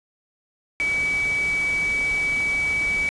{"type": "tone in noise", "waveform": "sine", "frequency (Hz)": 2283, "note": "D7", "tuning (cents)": -50, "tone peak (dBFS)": -20, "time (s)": [0.8, 3.09], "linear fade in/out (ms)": 0, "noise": "pink", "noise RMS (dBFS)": -35, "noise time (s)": [0.8, 3.09], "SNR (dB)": 12, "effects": ["resampled to 22050 Hz"]}